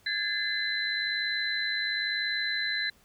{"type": "tone cluster", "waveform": "sine", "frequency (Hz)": [1642, 1743, 2057, 4033], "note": ["G#6", "A6", "C7", "B7"], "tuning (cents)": [-20, -17, -30, 36], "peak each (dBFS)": [-33, -34, -35, -31], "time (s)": [0.06, 2.9], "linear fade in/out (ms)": 5, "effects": ["pink hiss -62 dBFS RMS until 3.04 s"]}